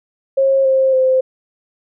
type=tone with pitch steps; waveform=sine; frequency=540 / 529.8 / 519.8 Hz; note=C#5 / C5 / C5; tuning=-45 / +22 / -11 cents; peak=-10 dBFS; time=0.37-1.21 s; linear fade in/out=10 ms; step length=280 ms; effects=none